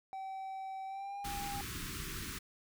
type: tone with pitch glide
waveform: triangle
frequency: 769 to 805.4 Hz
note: G5 to G5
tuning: -33 to +47 cents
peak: -38 dBFS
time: 0.13-1.61 s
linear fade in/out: 0 ms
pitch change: +80 cents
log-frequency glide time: 0.86-1.19 s
type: band-stop noise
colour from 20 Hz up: pink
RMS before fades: -42 dBFS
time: 1.24-2.39 s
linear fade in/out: 10 ms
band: 390 to 1100 Hz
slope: 48 dB/octave
effects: none